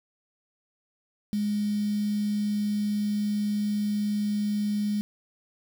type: tone with quantisation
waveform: sine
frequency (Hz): 207.7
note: G#3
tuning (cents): 0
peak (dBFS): -24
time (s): 1.33-5.01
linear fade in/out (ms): 0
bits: 7
effects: none